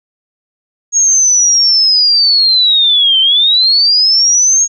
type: linear two-way sweep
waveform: sine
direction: down then up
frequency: 6620 to 3065 to 6620 Hz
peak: -6 dBFS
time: 0.92-4.68 s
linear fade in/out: 50 ms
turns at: 3.2 s
effects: none

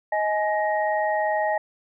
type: tone cluster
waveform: sine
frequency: 628 / 841 / 1877 Hz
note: D#5 / G#5 / A#6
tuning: +16 / +22 / +11 cents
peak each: -24 / -24 / -29 dBFS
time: 0.12-1.58 s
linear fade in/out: 5 ms
effects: none

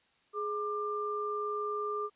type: tone pair together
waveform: sine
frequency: 419.2 / 1191.5 Hz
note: G#4 / D6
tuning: +16 / +25 cents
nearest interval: octave + tritone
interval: 1809 cents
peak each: -35 / -34 dBFS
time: 0.33-2.1 s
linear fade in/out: 50 ms
effects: white hiss -69 dBFS RMS until 2.15 s + resampled to 8000 Hz

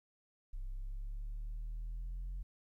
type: exponential sweep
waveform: sine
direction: up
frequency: 31.78 to 44.92 Hz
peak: -36 dBFS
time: 0.53-2.43 s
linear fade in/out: 10 ms
effects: tanh soft clip ceiling -38 dBFS + 13-bit

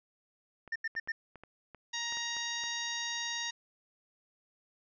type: clicks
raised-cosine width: 0.5 ms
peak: -34 dBFS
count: 10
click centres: 0.677 / 0.952 / 1.075 / 1.357 / 1.436 / 1.747 / 2.124 / 2.171 / 2.367 / 2.638 s
type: tone bursts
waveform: triangle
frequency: 1806 Hz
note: A6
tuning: 45 cents sharp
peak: -30 dBFS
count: 4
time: 0.72-1.12 s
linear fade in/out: 5 ms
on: 37 ms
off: 84 ms
type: harmonic tone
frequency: 939 Hz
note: A#5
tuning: 12 cents sharp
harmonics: 1 / 2 / 3 / 4 / 5 / 6 / 7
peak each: -45 / -39 / -44 / -39 / -45 / -43 / -43 dBFS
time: 1.93-3.51 s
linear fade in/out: 10 ms
effects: resampled to 16000 Hz

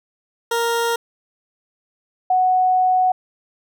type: tone pair in turn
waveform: 20% pulse / sine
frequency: 466.2 / 740 Hz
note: A#4 / F#5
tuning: 0 / 0 cents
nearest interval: minor sixth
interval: 800 cents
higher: second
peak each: -13 dBFS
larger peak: neither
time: 0.51-0.96 / 2.3-3.12 s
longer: second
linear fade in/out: 5 ms
effects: none

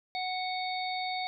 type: harmonic tone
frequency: 740 Hz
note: F#5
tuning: in tune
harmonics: 1 / 3 / 5 / 6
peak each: -33 / -38 / -40 / -41 dBFS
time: 0.15-1.27 s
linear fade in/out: 0 ms
effects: none

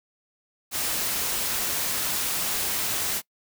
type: noise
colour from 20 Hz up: white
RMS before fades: -27 dBFS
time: 0.71-3.22 s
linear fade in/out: 50 ms
effects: noise-tail reverb RT60 0.1 s tail -23 dB re dry

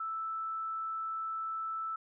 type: tone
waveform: sine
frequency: 1318.5 Hz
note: E6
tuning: in tune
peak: -34 dBFS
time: 0-1.96 s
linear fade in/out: 5 ms
effects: none

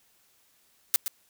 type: noise with echo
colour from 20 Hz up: blue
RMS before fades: -21 dBFS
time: 0.94-0.96 s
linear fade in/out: 0 ms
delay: 120 ms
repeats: 1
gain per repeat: -9 dB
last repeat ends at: 1.08 s
effects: white hiss -65 dBFS RMS until 1.29 s

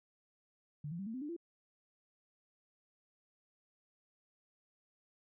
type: tone with pitch steps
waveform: sine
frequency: 148 / 170.01 / 195.29 / 224.3 / 257.7 / 296 / 340 Hz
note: D3 / F3 / G3 / A3 / C4 / D4 / F4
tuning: +14 / -46 / -6 / +34 / -26 / +14 / -46 cents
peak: -39 dBFS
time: 0.84-1.365 s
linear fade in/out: 5 ms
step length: 75 ms
effects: none

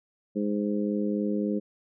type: harmonic tone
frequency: 103.6 Hz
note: G#2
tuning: 4 cents flat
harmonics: 2 / 3 / 4 / 5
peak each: -27 / -31 / -33 / -35 dBFS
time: 0.35-1.6 s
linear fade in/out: 20 ms
effects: none

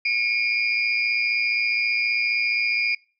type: tone cluster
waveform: sine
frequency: 2186 / 2290 / 2405 / 4882 Hz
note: C#7 / D7 / D7 / D#8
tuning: -25 / -44 / +41 / -34 cents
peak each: -29 / -30 / -21 / -30 dBFS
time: 0.05-2.95 s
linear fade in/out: 5 ms
effects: noise-tail reverb RT60 0.4 s tail -25 dB re dry

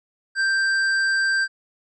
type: tone with tanh clipping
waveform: sine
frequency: 1572 Hz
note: G6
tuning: 4 cents sharp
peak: -20 dBFS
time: 0.35-1.48 s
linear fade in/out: 50 ms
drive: 12 dB
effects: resampled to 22050 Hz

